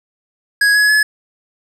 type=tone with pitch steps; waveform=square; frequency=1661.2 / 1684.4 / 1707.9 Hz; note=G#6 / G#6 / G#6; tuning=0 / +24 / +48 cents; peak=-10 dBFS; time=0.61-1.03 s; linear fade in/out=5 ms; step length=140 ms; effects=low-pass 10000 Hz 12 dB/octave + 7-bit